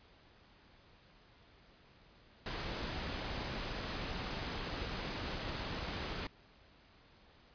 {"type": "noise", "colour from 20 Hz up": "pink", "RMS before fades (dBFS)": -40, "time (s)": [2.46, 6.27], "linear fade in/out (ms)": 2, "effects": ["pink hiss -63 dBFS RMS until 7.54 s", "resampled to 11025 Hz"]}